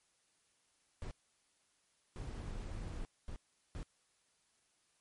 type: noise bursts at uneven times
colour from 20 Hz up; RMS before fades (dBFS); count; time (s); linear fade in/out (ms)
brown; -43; 4; 1.02-1.11 / 2.16-3.05 / 3.28-3.36 / 3.75-3.83; 0
effects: white hiss -75 dBFS RMS until 5 s + MP3 48 kbps